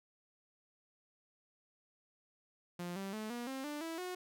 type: tone with pitch steps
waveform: sawtooth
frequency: 175.6 / 194.84 / 216.2 / 239.9 / 266.2 / 295.3 / 327.7 / 363.6 Hz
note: F3 / G3 / A3 / A#3 / C4 / D4 / E4 / F#4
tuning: +10 / -10 / -30 / +50 / +30 / +10 / -10 / -30 cents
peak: -36 dBFS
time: 2.79-4.15 s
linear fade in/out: 5 ms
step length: 170 ms
effects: none